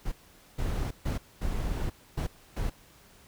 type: noise bursts at uneven times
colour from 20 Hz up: brown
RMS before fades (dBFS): -30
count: 6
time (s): 0.05-0.12 / 0.58-0.91 / 1.05-1.18 / 1.41-1.9 / 2.17-2.27 / 2.56-2.7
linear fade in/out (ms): 10
effects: pink hiss -57 dBFS RMS until 3.27 s